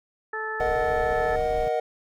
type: harmonic tone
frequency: 436.6 Hz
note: A4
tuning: 13 cents flat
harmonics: 1 / 2 / 3 / 4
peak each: -34 / -35 / -35 / -31 dBFS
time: 0.33-1.36 s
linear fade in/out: 5 ms
type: chord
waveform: triangle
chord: D# minor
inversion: second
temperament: equal with one note detuned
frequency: 470.8 / 622.3 / 740 Hz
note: A#4 / D#5 / F#5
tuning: +17 / 0 / 0 cents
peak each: -25 dBFS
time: 0.6-1.8 s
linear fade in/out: 5 ms
type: noise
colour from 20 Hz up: brown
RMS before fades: -35 dBFS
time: 0.6-1.68 s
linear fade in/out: 0 ms
effects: none